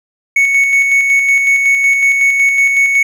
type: tone with tremolo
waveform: triangle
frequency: 2217 Hz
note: C#7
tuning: in tune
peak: -5 dBFS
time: 0.36-3.03 s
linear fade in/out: 5 ms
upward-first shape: square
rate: 5.4 Hz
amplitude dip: 35%
effects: none